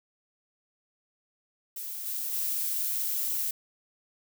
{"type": "noise with level steps", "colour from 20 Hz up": "violet", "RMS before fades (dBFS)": [-37, -33, -30], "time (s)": [1.76, 3.51], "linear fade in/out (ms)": 5, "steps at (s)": [2.06, 2.33], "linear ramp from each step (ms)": 2, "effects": []}